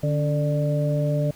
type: harmonic tone with a mistuned harmonic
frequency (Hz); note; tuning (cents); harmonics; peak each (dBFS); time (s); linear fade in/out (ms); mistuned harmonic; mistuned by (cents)
148.1; D3; +15; 1 / 2 / 3 / 4; -21 / -31 / -34 / -26; 0.03-1.31; 5; 2; -84
effects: pink hiss -49 dBFS RMS until 1.35 s